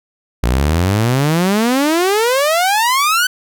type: exponential sweep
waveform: sawtooth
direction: up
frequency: 56.5 to 1532 Hz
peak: -8 dBFS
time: 0.43-3.27 s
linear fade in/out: 5 ms
effects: none